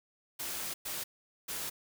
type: noise bursts at uneven times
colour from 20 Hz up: white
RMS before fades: -38 dBFS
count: 3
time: 0.39-0.74 / 0.85-1.04 / 1.48-1.7 s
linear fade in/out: 10 ms
effects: none